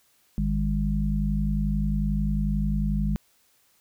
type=harmonic tone; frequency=51.2 Hz; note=G#1; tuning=24 cents flat; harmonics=1 / 3 / 4; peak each=-25 / -28 / -27 dBFS; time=0.38-3.16 s; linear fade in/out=0 ms; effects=white hiss -64 dBFS RMS until 3.8 s